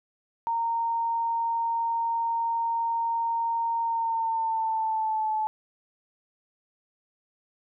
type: tone with pitch glide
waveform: sine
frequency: 923 to 866.2 Hz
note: A#5 to A5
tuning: -17 to -27 cents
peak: -24 dBFS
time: 0.47-5.47 s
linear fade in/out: 0 ms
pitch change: -110 cents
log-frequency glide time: 3.82-5.32 s
effects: none